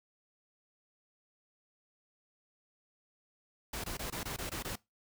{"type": "noise bursts", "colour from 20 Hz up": "pink", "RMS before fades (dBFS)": -39, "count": 8, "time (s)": [3.73, 4.757], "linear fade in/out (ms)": 5, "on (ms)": 110, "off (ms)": 21, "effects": ["noise-tail reverb RT60 0.2 s tail -21 dB re dry"]}